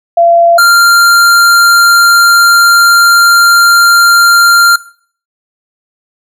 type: tone pair in turn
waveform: sine / square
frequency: 682 / 1390.2 Hz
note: F5 / F6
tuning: -41 / -8 cents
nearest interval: octave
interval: 1233 cents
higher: second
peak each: -3 dBFS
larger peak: neither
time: 0.17-0.58 / 0.58-4.76 s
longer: second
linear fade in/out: 5 ms
effects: noise-tail reverb RT60 0.5 s tail -19 dB re dry